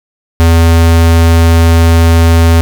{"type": "tone", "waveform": "square", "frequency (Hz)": 83, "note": "E2", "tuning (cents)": 12, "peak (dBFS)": -4, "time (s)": [0.4, 2.61], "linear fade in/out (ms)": 0, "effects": []}